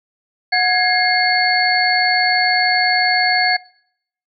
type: tone cluster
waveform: sine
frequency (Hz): 731 / 1664 / 2133 / 4437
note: F#5 / G#6 / C7 / C#8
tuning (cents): -21 / +3 / +33 / +1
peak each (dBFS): -18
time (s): 0.52-3.57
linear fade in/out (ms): 10
effects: noise-tail reverb RT60 0.7 s tail -22 dB re dry